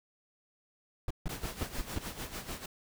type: noise bursts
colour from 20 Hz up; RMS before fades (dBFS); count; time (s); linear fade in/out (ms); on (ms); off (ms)
brown; -32; 6; 1.08-1.986; 2; 26; 150
type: noise with tremolo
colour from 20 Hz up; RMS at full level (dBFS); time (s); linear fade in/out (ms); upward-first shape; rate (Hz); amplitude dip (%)
pink; -39; 1.29-2.66; 5; sine; 6.7; 70
effects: none